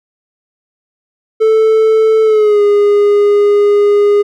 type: tone with pitch glide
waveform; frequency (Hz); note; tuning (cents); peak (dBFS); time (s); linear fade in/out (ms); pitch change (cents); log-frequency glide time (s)
triangle; 440 to 410.5; A4 to G#4; 0 to -20; -4; 1.4-4.23; 20; -120; 2.23-2.62
effects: none